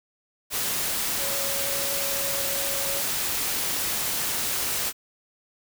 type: tone in noise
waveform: sine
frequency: 555 Hz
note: C#5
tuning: 2 cents sharp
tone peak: -34 dBFS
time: 1.17-3.03 s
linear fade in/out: 50 ms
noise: white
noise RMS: -27 dBFS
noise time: 0.5-4.93 s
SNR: -10 dB
effects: none